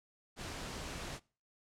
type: noise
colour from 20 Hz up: pink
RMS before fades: -43 dBFS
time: 0.36-1.2 s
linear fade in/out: 50 ms
effects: noise-tail reverb RT60 0.4 s tail -24 dB re dry + low-pass 8000 Hz 12 dB/octave